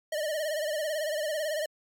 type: tone with vibrato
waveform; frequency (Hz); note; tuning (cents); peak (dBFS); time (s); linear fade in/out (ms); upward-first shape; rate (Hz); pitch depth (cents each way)
square; 612; D#5; -29; -29; 0.12-1.66; 5; sine; 18; 81
effects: MP3 96 kbps